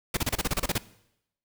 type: noise bursts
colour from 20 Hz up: pink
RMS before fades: -26 dBFS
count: 11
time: 0.14-0.781 s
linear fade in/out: 5 ms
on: 31 ms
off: 30 ms
effects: noise-tail reverb RT60 0.8 s tail -19 dB re dry